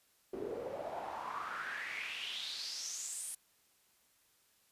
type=noise with band-pass filter sweep; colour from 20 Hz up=pink; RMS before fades=-42 dBFS; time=0.33-3.35 s; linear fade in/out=5 ms; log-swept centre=360 to 10000 Hz; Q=5.5; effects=white hiss -71 dBFS RMS until 4.71 s + resampled to 32000 Hz